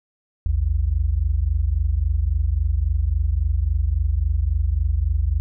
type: tone pair together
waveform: sine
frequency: 56.76 / 80.4 Hz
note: A#1 / E2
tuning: -45 / -43 cents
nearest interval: tritone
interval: 602 cents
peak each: -20 dBFS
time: 0.46-5.4 s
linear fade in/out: 0 ms
effects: none